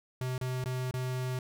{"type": "tone with dropouts", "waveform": "square", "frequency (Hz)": 127.8, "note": "C3", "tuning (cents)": -40, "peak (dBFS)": -32, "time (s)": [0.21, 1.39], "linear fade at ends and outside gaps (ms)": 2, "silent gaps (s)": [[0.38, 0.412], [0.641, 0.658], [0.911, 0.939]], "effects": []}